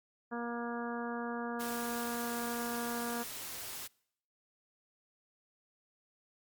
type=harmonic tone; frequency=236.8 Hz; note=A#3; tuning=27 cents sharp; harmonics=1 / 2 / 3 / 4 / 5 / 6 / 7; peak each=-39 / -42 / -44 / -45 / -46 / -47 / -47 dBFS; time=0.31-3.24 s; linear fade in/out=20 ms
type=noise; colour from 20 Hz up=white; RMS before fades=-43 dBFS; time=1.59-3.88 s; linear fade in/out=20 ms
effects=noise-tail reverb RT60 0.7 s tail -25 dB re dry + Opus 48 kbps